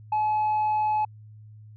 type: tone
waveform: sine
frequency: 854 Hz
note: G#5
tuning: 48 cents sharp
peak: -19 dBFS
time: 0.12-1.05 s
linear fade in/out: 5 ms
effects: tanh soft clip ceiling -20 dBFS + added 107 Hz sine -44 dBFS peak until 1.76 s